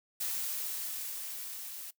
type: noise with level ramp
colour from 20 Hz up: blue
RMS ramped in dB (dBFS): -34 to -44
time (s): 0.2-1.91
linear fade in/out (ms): 10
effects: noise-tail reverb RT60 0.1 s tail -19 dB re dry